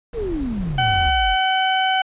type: noise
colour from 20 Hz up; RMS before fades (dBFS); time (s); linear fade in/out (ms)
brown; -30; 0.13-1.1; 2
type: exponential sweep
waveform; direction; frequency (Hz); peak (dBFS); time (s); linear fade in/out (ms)
sine; down; 493.9 to 41.2; -22; 0.13-1.37; 50
type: harmonic tone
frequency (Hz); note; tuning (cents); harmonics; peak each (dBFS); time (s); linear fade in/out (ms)
757; F#5; +39; 1 / 2 / 3 / 4; -18 / -23 / -28 / -23; 0.78-2.02; 5
effects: resampled to 8000 Hz